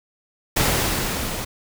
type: noise with level ramp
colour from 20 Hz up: pink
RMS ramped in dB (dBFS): -18 to -29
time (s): 0.56-1.45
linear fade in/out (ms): 10
effects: none